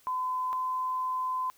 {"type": "tone pair in turn", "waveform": "sine", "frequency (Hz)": [1017, 1022.4], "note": ["C6", "C6"], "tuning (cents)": [-50, -40], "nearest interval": "unison", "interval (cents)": 10, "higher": "second", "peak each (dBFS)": -28, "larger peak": "neither", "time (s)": [[0.07, 0.53], [0.53, 1.5]], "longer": "second", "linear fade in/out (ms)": 0, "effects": ["white hiss -62 dBFS RMS until 1.57 s"]}